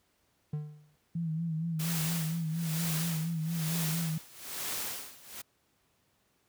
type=tone with exponential decay; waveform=triangle; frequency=150 Hz; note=D3; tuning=37 cents sharp; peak=-27 dBFS; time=0.53-0.96 s; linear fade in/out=5 ms; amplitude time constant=93 ms
type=tone with vibrato; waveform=sine; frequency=162.9 Hz; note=E3; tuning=20 cents flat; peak=-30 dBFS; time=1.15-4.18 s; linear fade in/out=5 ms; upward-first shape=sine; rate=4.3 Hz; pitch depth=64 cents each way
type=noise with tremolo; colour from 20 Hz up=white; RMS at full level=-35 dBFS; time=1.79-5.42 s; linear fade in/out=10 ms; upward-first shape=sine; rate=1.1 Hz; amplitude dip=90%
effects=pink hiss -72 dBFS RMS until 6.48 s + high-pass 60 Hz 12 dB/octave